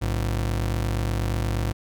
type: ring-modulated tone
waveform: 40% pulse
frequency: 83.5 Hz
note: E2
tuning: 23 cents sharp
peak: -19 dBFS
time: 0.01-1.73 s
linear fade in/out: 20 ms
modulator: 24.2 Hz
effects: none